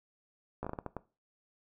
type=slowing click train; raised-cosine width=1 ms; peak=-23 dBFS; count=8; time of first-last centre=0.63-0.967 s; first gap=15 ms; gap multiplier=1.38; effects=noise-tail reverb RT60 0.3 s tail -18 dB re dry